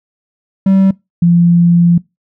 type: tone pair in turn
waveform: triangle / sine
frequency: 192.7 / 172.11 Hz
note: G3 / F3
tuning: -29 / -25 cents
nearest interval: major second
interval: 196 cents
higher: first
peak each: -4 / -5 dBFS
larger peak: first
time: 0.66-0.91 / 1.22-1.98 s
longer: second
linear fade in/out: 5 ms
effects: noise-tail reverb RT60 0.2 s tail -22 dB re dry